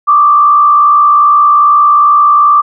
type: tone with frequency modulation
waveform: sine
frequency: 1176 Hz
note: D6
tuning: 2 cents sharp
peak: -3 dBFS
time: 0.07-2.62 s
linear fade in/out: 20 ms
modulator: 62.5 Hz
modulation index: 0.58
effects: none